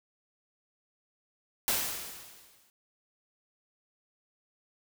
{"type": "noise with exponential decay", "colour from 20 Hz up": "white", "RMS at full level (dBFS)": -27, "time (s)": [1.68, 2.7], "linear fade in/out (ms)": 0, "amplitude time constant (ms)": 220, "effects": []}